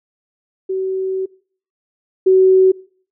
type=tone pair in turn; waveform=sine; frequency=379.3 / 376.7 Hz; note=F#4 / F#4; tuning=+43 / +31 cents; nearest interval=unison; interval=12 cents; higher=first; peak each=-17 / -7 dBFS; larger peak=second; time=0.69-1.26 / 2.26-2.72 s; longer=first; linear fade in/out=10 ms; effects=noise-tail reverb RT60 0.5 s tail -23 dB re dry